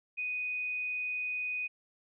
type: tone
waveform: sine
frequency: 2489 Hz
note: D#7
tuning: in tune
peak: -32 dBFS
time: 0.17-1.68 s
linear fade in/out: 20 ms
effects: none